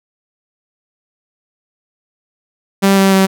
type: tone with pitch steps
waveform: sawtooth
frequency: 195.8 / 193.77 / 191.77 Hz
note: G3 / G3 / G3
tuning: -2 / -20 / -38 cents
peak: -4 dBFS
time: 2.82-3.27 s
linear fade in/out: 20 ms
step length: 150 ms
effects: none